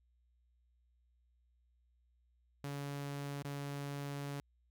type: tone with dropouts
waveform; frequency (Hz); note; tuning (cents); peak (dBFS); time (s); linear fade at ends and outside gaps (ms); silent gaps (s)
sawtooth; 141.9; C#3; +41; -36; 2.64-4.4; 0; 3.424-3.448
effects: added 60 Hz sine -70 dBFS peak until 4.7 s